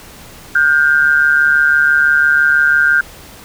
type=tone pair together; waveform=sine; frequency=1426 / 1572 Hz; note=F6 / G6; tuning=+36 / +4 cents; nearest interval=major second; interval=168 cents; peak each=-11 dBFS; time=0.55-3.01 s; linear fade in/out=5 ms; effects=pink hiss -37 dBFS RMS until 3.44 s